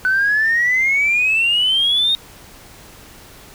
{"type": "exponential sweep", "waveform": "sine", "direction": "up", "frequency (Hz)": [1496, 3722], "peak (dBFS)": -12, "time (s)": [0.05, 2.15], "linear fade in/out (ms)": 0, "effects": ["tanh soft clip ceiling -9 dBFS", "pink hiss -42 dBFS RMS until 3.54 s"]}